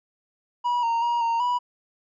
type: tone with pitch steps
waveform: triangle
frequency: 969 / 925 / 949 / 924 / 979 Hz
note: B5 / A#5 / A#5 / A#5 / B5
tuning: -33 / -14 / +31 / -16 / -15 cents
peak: -19 dBFS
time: 0.64-1.59 s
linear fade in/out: 20 ms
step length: 190 ms
effects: resampled to 16000 Hz